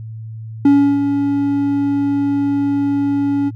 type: tone with ADSR envelope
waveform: triangle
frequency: 282.1 Hz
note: C#4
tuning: 30 cents sharp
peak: -4 dBFS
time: 0.65-3.51 s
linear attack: 4 ms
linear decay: 330 ms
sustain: -8 dB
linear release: 32 ms
effects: added 111 Hz sine -27 dBFS peak until 3.55 s